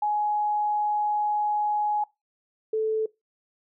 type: tone pair in turn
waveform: sine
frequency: 838 / 437.8 Hz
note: G#5 / A4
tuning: +15 / -9 cents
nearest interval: major seventh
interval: 1124 cents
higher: first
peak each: -22 dBFS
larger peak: neither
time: 0.02-2.04 / 2.73-3.06 s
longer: first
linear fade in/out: 5 ms
effects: noise-tail reverb RT60 0.2 s tail -21 dB re dry